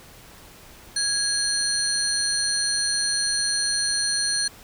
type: tone cluster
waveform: sine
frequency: 1653 / 4244 / 5970 / 9080 Hz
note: G#6 / C8 / F#8 / C#9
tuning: -9 / +24 / +15 / +41 cents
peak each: -30 / -24 / -29 / -27 dBFS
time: 0.96-4.48 s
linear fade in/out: 5 ms
effects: pink hiss -47 dBFS RMS until 4.63 s